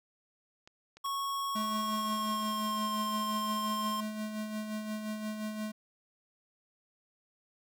clicks, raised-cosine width 0.2 ms, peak -35 dBFS, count 5, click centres 0.675 / 0.97 / 1.061 / 2.428 / 3.083 s
square tone with pitch glide, 1104 to 1059 Hz, C#6 to C6, -7 to +21 cents, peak -33 dBFS, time 1.04-4.01 s, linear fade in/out 10 ms, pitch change -72 cents, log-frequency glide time 1.58-2.97 s
square tone with tremolo, 214.6 Hz, A3, 43 cents flat, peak -34 dBFS, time 1.55-5.72 s, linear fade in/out 10 ms, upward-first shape sine, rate 5.7 Hz, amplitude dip 45%
effects none

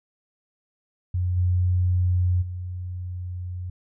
sine tone with level steps, 90.1 Hz, F#2, 45 cents flat, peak -21 / -18 / -29 dBFS, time 1.14-3.7 s, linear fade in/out 5 ms, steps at 1.36 / 2.41 s, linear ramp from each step 20 ms, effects none

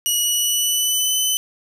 15% pulse tone with pitch glide, 2914 to 3022 Hz, F#7 to F#7, -27 to +36 cents, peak -10 dBFS, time 0.06-1.37 s, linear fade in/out 0 ms, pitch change +63 cents, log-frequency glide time 0.18-1.16 s, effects none

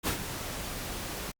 pink noise with ADSR envelope, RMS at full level -28 dBFS, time 0.03-1.32 s, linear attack 46 ms, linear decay 94 ms, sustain -9 dB, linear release 18 ms, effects Opus 48 kbps

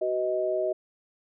harmonic tone, 125.4 Hz, B2, 27 cents sharp, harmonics 3 / 4 / 5, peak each -29 / -36 / -26 dBFS, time 0.01-0.73 s, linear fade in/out 10 ms, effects none

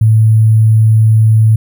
sine tone with sample-and-hold, 110 Hz, A2, in tune, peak -4 dBFS, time 0.01-1.56 s, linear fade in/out 5 ms, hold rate 11025 Hz, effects none

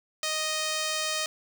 5% pulse tone, 622.3 Hz, D#5, in tune, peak -16 dBFS, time 0.23-1.26 s, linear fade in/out 2 ms, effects none

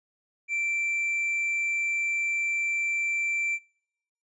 triangle tone, 2345 Hz, D7, 3 cents flat, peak -24 dBFS, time 0.48-3.59 s, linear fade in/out 50 ms, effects noise-tail reverb RT60 0.8 s tail -26 dB re dry + resampled to 22050 Hz

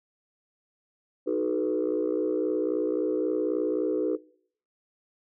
sine chord, B dominant seventh, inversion first, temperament equal with one note detuned, 311.1 / 370 / 430.2 / 493.9 Hz, D#4 / F#4 / A4 / B4, 0 / 0 / -39 / 0 cents, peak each -29 dBFS, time 1.26-4.17 s, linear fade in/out 20 ms, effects noise-tail reverb RT60 0.6 s tail -22 dB re dry + tanh soft clip ceiling -17 dBFS

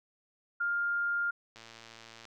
sine tone, 1404 Hz, F6, 9 cents sharp, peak -28 dBFS, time 0.6-1.31 s, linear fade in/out 10 ms
click train, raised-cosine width 0.2 ms, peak -32 dBFS, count 80, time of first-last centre 1.56-2.253 s, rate 114 Hz
effects none

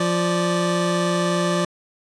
25% pulse tone pair together, 174.61 / 587.3 Hz, F3 / D5, 0 / 0 cents, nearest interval octave + major sixth, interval 2100 cents, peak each -17 / -19 dBFS, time 0-1.65 s, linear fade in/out 5 ms, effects resampled to 22050 Hz

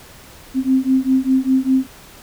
sine beating tone pair, 260 / 265 Hz, C4 / C4, -11 / +22 cents, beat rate 5 Hz, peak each -16 dBFS, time 0.54-1.87 s, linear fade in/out 50 ms, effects pink hiss -42 dBFS RMS until 2.22 s

